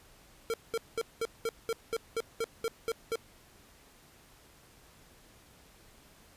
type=tone bursts; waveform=square; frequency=456.1 Hz; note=A#4; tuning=38 cents flat; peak=-30 dBFS; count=12; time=0.5-3.156 s; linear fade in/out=0 ms; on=38 ms; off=200 ms; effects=pink hiss -59 dBFS RMS until 6.36 s + resampled to 32000 Hz